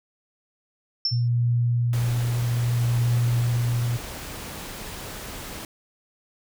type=tone with exponential decay; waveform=sine; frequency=5370 Hz; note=E8; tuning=31 cents sharp; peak=-18 dBFS; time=1.05-1.28 s; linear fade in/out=2 ms; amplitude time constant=48 ms
type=tone with tremolo; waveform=sine; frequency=119.7 Hz; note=A#2; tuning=46 cents sharp; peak=-18 dBFS; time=1.11-3.98 s; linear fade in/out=20 ms; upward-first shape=triangle; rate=0.62 Hz; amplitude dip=35%
type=noise; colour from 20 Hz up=pink; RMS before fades=-36 dBFS; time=1.93-5.65 s; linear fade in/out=2 ms
effects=none